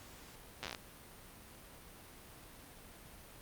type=slowing click train; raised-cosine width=0.2 ms; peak=-23 dBFS; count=10; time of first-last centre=0.63-0.748 s; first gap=8 ms; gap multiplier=1.12; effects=pink hiss -55 dBFS RMS until 3.41 s + Opus 48 kbps